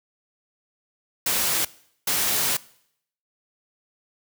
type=noise bursts at uneven times; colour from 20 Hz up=white; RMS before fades=-23 dBFS; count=2; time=1.26-1.65 / 2.07-2.57 s; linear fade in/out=5 ms; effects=noise-tail reverb RT60 0.7 s tail -21 dB re dry + high-pass 80 Hz 12 dB/octave